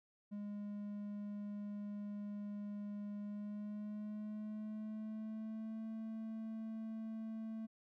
triangle tone with pitch glide, 205.7 to 221.7 Hz, G#3 to A3, -16 to +13 cents, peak -40 dBFS, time 0.31-7.67 s, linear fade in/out 20 ms, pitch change +129 cents, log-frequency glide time 3.18-5.84 s, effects none

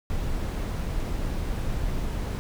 brown noise, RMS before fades -28 dBFS, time 0.1-2.39 s, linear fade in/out 0 ms, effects none

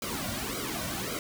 pink noise with flanger, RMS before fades -34 dBFS, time 0.02-1.19 s, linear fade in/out 2 ms, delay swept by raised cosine 1.1 to 2.4 ms, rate 1.8 Hz, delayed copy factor -0.9, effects none

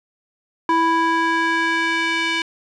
square tone with band-pass filter sweep, 329.6 Hz, E4, in tune, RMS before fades -19 dBFS, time 0.69-2.42 s, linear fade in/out 2 ms, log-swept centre 1000 to 2600 Hz, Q 1.8, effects resampled to 22050 Hz

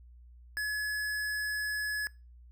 sine tone with hard clipping, 1700 Hz, G#6, 40 cents sharp, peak -32 dBFS, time 0.57-2.07 s, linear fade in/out 0 ms, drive 17 dB, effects noise-tail reverb RT60 0.3 s tail -24 dB re dry + added 60 Hz sine -51 dBFS peak until 2.51 s

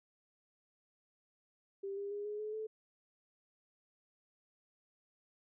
sine tone with pitch steps, 393.8 / 401.8 / 410 / 418.4 / 427 / 435.7 Hz, G4 / G4 / G#4 / G#4 / G#4 / A4, +8 / +43 / -22 / +13 / +48 / -17 cents, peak -38 dBFS, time 1.83-2.67 s, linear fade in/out 10 ms, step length 140 ms, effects none

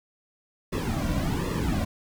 brown noise with flanger, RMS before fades -27 dBFS, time 0.72-1.85 s, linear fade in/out 10 ms, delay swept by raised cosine 1.3 to 2.4 ms, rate 1.3 Hz, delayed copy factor -0.95, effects none

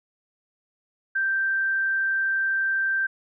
sine tone, 1568 Hz, G6, in tune, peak -21 dBFS, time 1.15-3.07 s, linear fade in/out 10 ms, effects none

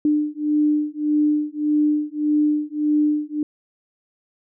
sine beating tone pair, 298.7 / 300.4 Hz, D4 / D4, +29 / +39 cents, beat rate 1.7 Hz, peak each -20 dBFS, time 0.05-3.43 s, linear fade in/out 2 ms, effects none

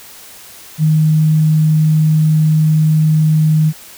sine tone, 155.56 Hz, D#3, in tune, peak -8 dBFS, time 0.78-3.73 s, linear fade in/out 50 ms, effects white hiss -37 dBFS RMS until 3.97 s

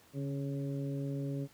harmonic tone with a mistuned harmonic, 138.59 Hz, C#3, in tune, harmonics 1 / 2 / 3 / 4, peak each -35 / -39 / -45 / -47 dBFS, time 0.13-1.48 s, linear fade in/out 50 ms, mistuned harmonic 1, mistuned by +39 cents, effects pink hiss -62 dBFS RMS until 1.53 s + high-pass 80 Hz 12 dB/octave

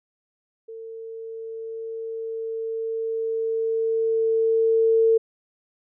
sine tone with level ramp, 450.1 Hz, A4, 39 cents sharp, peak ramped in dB -35 to -14 dBFS, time 0.68-5.18 s, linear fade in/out 10 ms, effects none

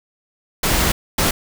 pink noise bursts at uneven times, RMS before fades -17 dBFS, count 2, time 0.63-0.92 / 1.18-1.31 s, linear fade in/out 5 ms, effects none

